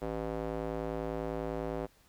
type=tone with band-pass filter; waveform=square; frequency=55 Hz; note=A1; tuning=in tune; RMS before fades=-36 dBFS; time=0.01-1.87 s; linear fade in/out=20 ms; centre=510 Hz; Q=1.4; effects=pink hiss -65 dBFS RMS until 2.08 s